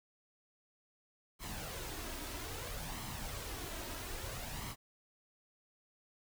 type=noise with flanger; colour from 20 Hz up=pink; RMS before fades=-43 dBFS; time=1.39-4.76 s; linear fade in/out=50 ms; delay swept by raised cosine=0.96 to 3.16 ms; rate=0.61 Hz; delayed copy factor=+0.5; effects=none